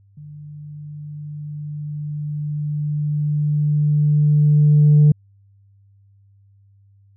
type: tone with level ramp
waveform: sine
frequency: 148.8 Hz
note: D3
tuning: 23 cents sharp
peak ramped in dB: -35 to -6 dBFS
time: 0.17-5.12 s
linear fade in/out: 5 ms
effects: tanh soft clip ceiling -6 dBFS + added 99 Hz sine -50 dBFS peak until 7.16 s